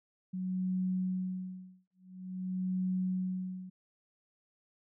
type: tone with tremolo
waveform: sine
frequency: 185 Hz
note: F#3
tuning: in tune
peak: -29 dBFS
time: 0.33-3.7 s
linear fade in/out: 10 ms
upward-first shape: sine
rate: 0.48 Hz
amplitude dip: 100%
effects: none